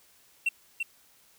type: tone with echo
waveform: triangle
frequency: 2718 Hz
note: F7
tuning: 48 cents flat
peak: -21 dBFS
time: 0.46-0.49 s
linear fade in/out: 5 ms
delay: 340 ms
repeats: 1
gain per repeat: -5 dB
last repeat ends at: 0.83 s
effects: white hiss -61 dBFS RMS until 1.38 s